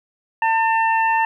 harmonic tone, 899 Hz, A5, 37 cents sharp, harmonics 1 / 2 / 3, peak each -16 / -22 / -26 dBFS, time 0.42-1.25 s, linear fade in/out 2 ms, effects 9-bit

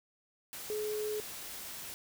sine tone in noise, 424.8 Hz, G#4, 39 cents sharp, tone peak -33 dBFS, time 0.7-1.2 s, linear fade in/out 0 ms, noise white, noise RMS -44 dBFS, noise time 0.53-1.94 s, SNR +8 dB, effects none

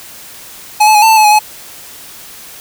square tone with pitch steps, 846 / 864 / 837 / 890 / 884 / 859 / 839 / 851 Hz, G#5 / A5 / G#5 / A5 / A5 / A5 / G#5 / G#5, +32 / -32 / +13 / +20 / +8 / -42 / +17 / +42 cents, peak -5 dBFS, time 0.8-1.392 s, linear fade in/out 10 ms, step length 74 ms, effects white hiss -33 dBFS RMS until 2.6 s

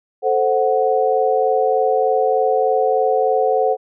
sine chord, F# diminished, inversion first, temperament equal, 440 / 523.3 / 740 Hz, A4 / C5 / F#5, 0 / 0 / 0 cents, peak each -18 dBFS, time 0.22-3.77 s, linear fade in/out 50 ms, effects none

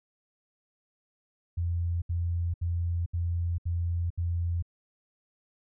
sine tone bursts, 85.8 Hz, F2, 30 cents flat, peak -26 dBFS, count 6, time 1.57-4.625 s, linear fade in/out 10 ms, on 450 ms, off 71 ms, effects none

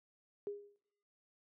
sine tone with exponential decay, 408.1 Hz, G#4, 30 cents flat, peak -35 dBFS, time 0.47-0.76 s, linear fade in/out 0 ms, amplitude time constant 62 ms, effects noise-tail reverb RT60 0.8 s tail -23 dB re dry + high-pass 150 Hz 12 dB/octave

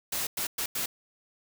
white noise bursts at uneven times, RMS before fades -31 dBFS, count 4, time 0.12-0.27 / 0.37-0.47 / 0.58-0.66 / 0.75-0.86 s, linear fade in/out 5 ms, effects none

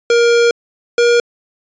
square tone pair in turn, 470.8 / 475.2 Hz, A#4 / A#4, +17 / +33 cents, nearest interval unison, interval 16 cents, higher second, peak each -9 dBFS, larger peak neither, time 0.1-0.51 / 0.98-1.2 s, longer first, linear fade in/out 2 ms, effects resampled to 16000 Hz

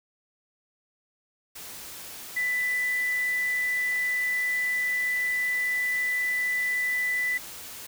sine tone in noise, 1989 Hz, B6, 12 cents sharp, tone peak -24 dBFS, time 2.36-7.38 s, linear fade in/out 10 ms, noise white, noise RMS -41 dBFS, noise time 1.55-7.87 s, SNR +14 dB, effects none

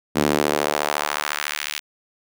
sawtooth tone with high-pass filter sweep, 74 Hz, D2, 14 cents sharp, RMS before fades -23 dBFS, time 0.15-1.8 s, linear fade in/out 20 ms, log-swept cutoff 240 to 2700 Hz, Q 1.2, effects none

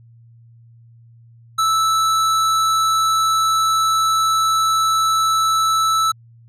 square tone, 1314 Hz, E6, 6 cents flat, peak -15 dBFS, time 1.58-6.12 s, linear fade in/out 10 ms, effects added 116 Hz sine -44 dBFS peak until 6.48 s + low-pass 11000 Hz 12 dB/octave

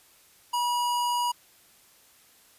square tone, 967 Hz, B5, 37 cents flat, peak -25 dBFS, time 0.53-1.32 s, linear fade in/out 10 ms, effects white hiss -58 dBFS RMS until 2.58 s + resampled to 32000 Hz

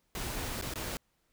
pink noise with dropouts, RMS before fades -37 dBFS, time 0.15-0.97 s, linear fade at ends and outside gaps 1 ms, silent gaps 0.613-0.623 / 0.738-0.757 s, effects pink hiss -75 dBFS RMS until 1.32 s

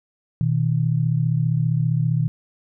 sine tone pair together, 122.3 / 157.42 Hz, B2 / D#3, -16 / +21 cents, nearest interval major third, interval 437 cents, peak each -20 dBFS, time 0.41-2.28 s, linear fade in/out 0 ms, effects none

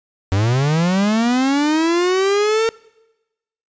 45% pulse linear sweep, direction up, 92.5 to 457.2 Hz, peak -14 dBFS, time 0.32-2.69 s, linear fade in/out 0 ms, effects noise-tail reverb RT60 1.0 s tail -24 dB re dry + resampled to 16000 Hz

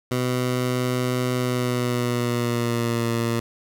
15% pulse tone with pitch glide, 125.5 to 116.42 Hz, B2 to A#2, +28 to -2 cents, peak -15 dBFS, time 0.11-3.4 s, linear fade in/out 5 ms, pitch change -130 cents, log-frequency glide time 1.36-3.08 s, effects none

